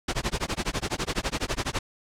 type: noise with tremolo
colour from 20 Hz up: pink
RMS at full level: -25 dBFS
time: 0.08-1.79 s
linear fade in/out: 5 ms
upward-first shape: sine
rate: 12 Hz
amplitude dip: 100%
effects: low-pass 7000 Hz 12 dB/octave